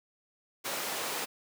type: high-pass noise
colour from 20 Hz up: pink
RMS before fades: -35 dBFS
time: 0.64-1.26 s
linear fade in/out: 20 ms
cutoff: 420 Hz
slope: 12 dB/octave
effects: none